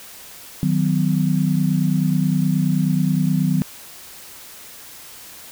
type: chord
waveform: sine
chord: B major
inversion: first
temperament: equal with one note detuned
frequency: 155.56 / 185 / 252 Hz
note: D#3 / F#3 / B3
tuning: 0 / 0 / +35 cents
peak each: -19 / -19 / -23 dBFS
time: 0.63-3.62 s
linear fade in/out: 0 ms
effects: white hiss -40 dBFS RMS until 5.51 s